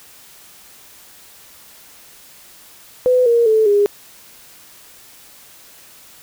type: tone with pitch steps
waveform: sine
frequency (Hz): 503 / 469.3 / 437.9 / 408.6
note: B4 / A#4 / A4 / G#4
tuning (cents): +32 / +12 / -8 / -28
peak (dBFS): -10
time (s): 3.06-3.86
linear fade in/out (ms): 0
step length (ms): 200
effects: white hiss -44 dBFS RMS until 6.22 s